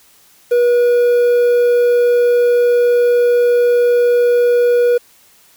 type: tone with quantisation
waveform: triangle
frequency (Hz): 483.1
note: B4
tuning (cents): -38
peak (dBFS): -7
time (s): 0.51-4.98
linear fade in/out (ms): 10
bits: 6
effects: white hiss -49 dBFS RMS until 5.56 s